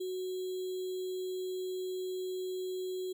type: tone with sample-and-hold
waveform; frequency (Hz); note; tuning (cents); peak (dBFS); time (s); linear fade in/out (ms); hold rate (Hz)
sine; 370; F#4; 0; -34; 0-3.13; 10; 3675
effects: none